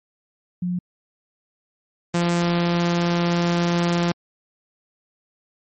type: tone pair in turn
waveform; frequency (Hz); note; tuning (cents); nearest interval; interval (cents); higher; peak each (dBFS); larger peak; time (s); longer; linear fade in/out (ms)
sine / sawtooth; 178.4 / 172.52; F3 / F3; +37 / -21; minor second; 58; first; -21 / -14; second; 0.62-0.79 / 2.14-4.12; second; 5
effects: MP3 32 kbps